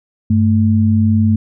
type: tone pair together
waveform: sine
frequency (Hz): 98 / 220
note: G2 / A3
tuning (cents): 0 / 0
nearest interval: octave + major second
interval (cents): 1400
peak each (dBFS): -12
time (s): 0.3-1.36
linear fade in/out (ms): 5
effects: none